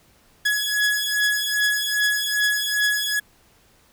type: beating tone pair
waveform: sawtooth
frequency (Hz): 1682 / 1684.5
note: G#6 / G#6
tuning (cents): +22 / +24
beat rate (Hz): 2.5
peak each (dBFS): -19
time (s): 0.45-3.2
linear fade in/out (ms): 10
effects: pink hiss -57 dBFS RMS until 3.92 s